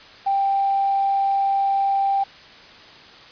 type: tone with quantisation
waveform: sine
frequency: 788 Hz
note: G5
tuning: 9 cents sharp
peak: -17 dBFS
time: 0.26-2.24 s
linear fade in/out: 10 ms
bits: 7
effects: white hiss -44 dBFS RMS until 3.31 s + resampled to 11025 Hz